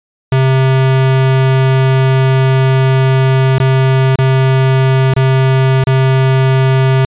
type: tone with dropouts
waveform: square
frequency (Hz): 132.2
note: C3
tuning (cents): +18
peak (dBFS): -8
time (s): 0.32-7.05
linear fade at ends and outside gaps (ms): 2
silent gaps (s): 3.584-3.6 / 4.157-4.187 / 5.138-5.164 / 5.839-5.87
effects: resampled to 8000 Hz